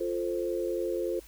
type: chord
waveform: sine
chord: F major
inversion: none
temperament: equal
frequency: 349.2 / 440 / 523.3 Hz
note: F4 / A4 / C5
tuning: 0 / 0 / 0 cents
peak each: -31 / -34 / -33 dBFS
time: 0-1.2 s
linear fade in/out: 10 ms
effects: added 50 Hz sine -52 dBFS peak until 1.27 s + white hiss -55 dBFS RMS until 1.27 s